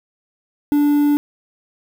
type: tone with quantisation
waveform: triangle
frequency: 291.6 Hz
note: D4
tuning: 12 cents flat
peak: -10 dBFS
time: 0.72-1.17 s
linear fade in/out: 0 ms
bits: 6
effects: none